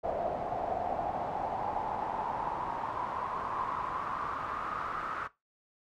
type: noise with band-pass filter sweep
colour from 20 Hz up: brown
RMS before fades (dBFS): -35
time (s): 0.03-5.28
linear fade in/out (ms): 20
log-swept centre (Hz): 670 to 1300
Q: 6.4
effects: noise-tail reverb RT60 0.2 s tail -17 dB re dry